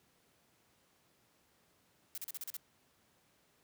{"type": "noise bursts", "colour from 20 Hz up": "blue", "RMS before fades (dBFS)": -42, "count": 7, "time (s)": [2.15, 2.567], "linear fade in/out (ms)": 0, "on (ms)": 27, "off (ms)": 38, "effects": ["pink hiss -71 dBFS RMS until 3.63 s", "high-pass 100 Hz 12 dB/octave"]}